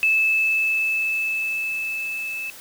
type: tone with level ramp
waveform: sine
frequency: 2618 Hz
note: E7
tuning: 13 cents flat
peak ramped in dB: -15 to -27 dBFS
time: 0.03-2.5 s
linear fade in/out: 0 ms
effects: white hiss -42 dBFS RMS until 2.6 s